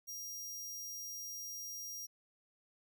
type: tone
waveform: sawtooth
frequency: 5700 Hz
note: F8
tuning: 34 cents sharp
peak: -40 dBFS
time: 0.07-2.07 s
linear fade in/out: 20 ms
effects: none